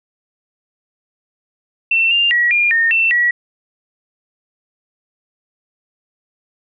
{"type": "tone with pitch steps", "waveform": "sine", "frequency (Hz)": [2691, 2795, 1919, 2411, 1833, 2682, 1927], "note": ["E7", "F7", "A#6", "D7", "A#6", "E7", "B6"], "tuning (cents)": [35, 1, 50, 45, -30, 29, -43], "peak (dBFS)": -11, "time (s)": [1.91, 3.31], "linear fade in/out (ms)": 5, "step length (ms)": 200, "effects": []}